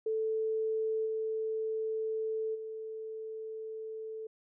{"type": "tone with level steps", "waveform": "sine", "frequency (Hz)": 440, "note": "A4", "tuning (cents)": 0, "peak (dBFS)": [-29, -31, -38], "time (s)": [0.06, 4.27], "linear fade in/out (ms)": 5, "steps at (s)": [1.05, 2.54], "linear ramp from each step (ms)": 20, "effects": []}